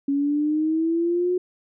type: exponential sweep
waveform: sine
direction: up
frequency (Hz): 277.2 to 365.2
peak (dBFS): -19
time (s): 0.08-1.38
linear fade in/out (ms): 5
effects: none